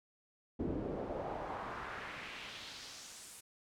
brown noise with band-pass filter sweep, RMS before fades -43 dBFS, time 0.59-3.41 s, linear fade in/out 10 ms, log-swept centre 290 to 9900 Hz, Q 1.7, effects none

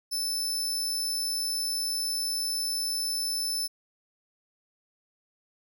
sawtooth tone, 5274 Hz, E8, in tune, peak -25 dBFS, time 0.11-3.68 s, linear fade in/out 20 ms, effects none

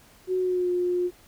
sine tone with pitch glide, 370 to 356.8 Hz, F#4 to F4, 0 to +37 cents, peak -22 dBFS, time 0.27-1.11 s, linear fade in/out 50 ms, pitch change -63 cents, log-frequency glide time 0.38-0.7 s, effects pink hiss -55 dBFS RMS until 1.27 s

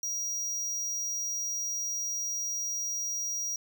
square tone, 5740 Hz, F8, 47 cents sharp, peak -31 dBFS, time 0.03-3.56 s, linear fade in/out 2 ms, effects none

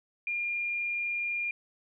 sine tone, 2408 Hz, D7, 43 cents sharp, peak -29 dBFS, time 0.27-1.51 s, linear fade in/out 2 ms, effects none

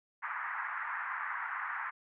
white band-pass noise, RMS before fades -38 dBFS, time 0.22-1.91 s, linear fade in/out 20 ms, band 900 to 1900 Hz, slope 48 dB/octave, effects none

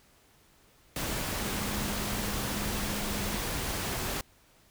sine tone in noise, 205.4 Hz, G#3, 19 cents flat, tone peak -38 dBFS, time 1.4-3.38 s, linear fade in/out 2 ms, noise pink, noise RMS -33 dBFS, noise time 0.96-4.21 s, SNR -8 dB, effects pink hiss -62 dBFS RMS until 4.7 s

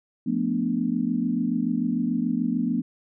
sine chord, B half-diminished seventh, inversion second, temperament equal, 174.61 / 220 / 246.9 / 293.7 Hz, F3 / A3 / B3 / D4, 0 / 0 / 0 / 0 cents, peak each -30 / -27 / -25 / -30 dBFS, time 0.26-2.82 s, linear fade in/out 10 ms, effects none

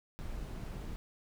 brown noise, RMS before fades -41 dBFS, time 0.19-0.96 s, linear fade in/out 0 ms, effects none

